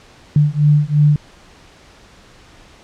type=beating tone pair; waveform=sine; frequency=146.83 / 149.73 Hz; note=D3 / D3; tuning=0 / +34 cents; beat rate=2.9 Hz; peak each=-13 dBFS; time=0.36-1.16 s; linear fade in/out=2 ms; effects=pink hiss -45 dBFS RMS until 2.83 s + low-pass 6000 Hz 12 dB/octave